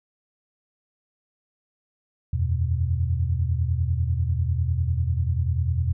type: chord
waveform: sine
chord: E suspended second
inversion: none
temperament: equal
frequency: 82.41 / 92.5 / 123.47 Hz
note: E2 / F#2 / B2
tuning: 0 / 0 / 0 cents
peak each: -23 / -27 / -26 dBFS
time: 2.33-5.93 s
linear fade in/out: 5 ms
effects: none